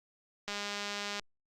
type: click train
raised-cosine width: 0.2 ms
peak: -20 dBFS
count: 147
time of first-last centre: 0.48-1.196 s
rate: 204 Hz
effects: Opus 48 kbps